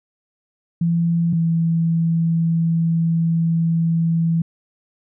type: tone pair in turn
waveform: sine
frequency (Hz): 168.6 / 165.42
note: E3 / E3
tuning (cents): +39 / +6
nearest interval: unison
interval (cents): 33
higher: first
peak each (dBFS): -15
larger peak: neither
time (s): 0.81-1.33 / 1.33-4.42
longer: second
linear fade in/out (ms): 5
effects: none